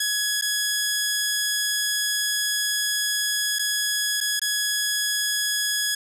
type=tone with dropouts; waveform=10% pulse; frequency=1678 Hz; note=G#6; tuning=17 cents sharp; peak=-13 dBFS; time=0-5.95 s; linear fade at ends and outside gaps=5 ms; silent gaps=0.413-0.421 / 3.587-3.592 / 4.205-4.21 / 4.396-4.416 s; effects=none